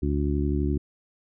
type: harmonic tone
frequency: 71.9 Hz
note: D2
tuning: 36 cents flat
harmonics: 1 / 2 / 3 / 4 / 5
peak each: -25 / -30 / -32 / -29 / -31 dBFS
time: 0.02-0.78 s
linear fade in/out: 10 ms
effects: none